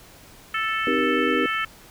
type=harmonic tone; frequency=440 Hz; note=A4; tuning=in tune; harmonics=3 / 4 / 5 / 6 / 7; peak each=-26 / -28 / -30 / -32 / -33 dBFS; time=0.54-1.65 s; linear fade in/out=5 ms
type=chord; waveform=sine; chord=C minor seventh; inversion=none; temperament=equal with one note detuned; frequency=261.6 / 311.1 / 392 / 475.4 Hz; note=C4 / Eb4 / G4 / Bb4; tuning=0 / 0 / 0 / +34 cents; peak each=-26 dBFS; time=0.87-1.46 s; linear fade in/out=2 ms
effects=pink hiss -48 dBFS RMS until 1.9 s